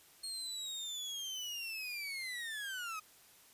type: linear sweep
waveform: 30% pulse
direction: down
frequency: 4289 to 1244.5 Hz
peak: -37 dBFS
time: 0.23-3 s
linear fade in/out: 10 ms
effects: white hiss -62 dBFS RMS until 3.53 s + resampled to 32000 Hz